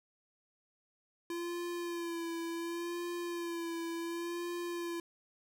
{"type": "tone with vibrato", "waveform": "square", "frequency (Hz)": 340.7, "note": "F4", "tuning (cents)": -43, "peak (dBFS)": -37, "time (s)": [1.3, 5], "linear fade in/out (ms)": 2, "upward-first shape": "sine", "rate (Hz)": 0.69, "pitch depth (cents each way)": 35, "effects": []}